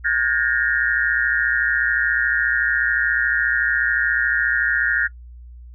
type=tone cluster; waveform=sine; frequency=1436 / 1601 / 1715 / 1846 Hz; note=F6 / G6 / A6 / A#6; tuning=+48 / +36 / -45 / -17 cents; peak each=-22 dBFS; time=0.04-5.08 s; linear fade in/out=20 ms; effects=noise-tail reverb RT60 0.1 s tail -22 dB re dry + added 60 Hz sine -37 dBFS peak until 5.74 s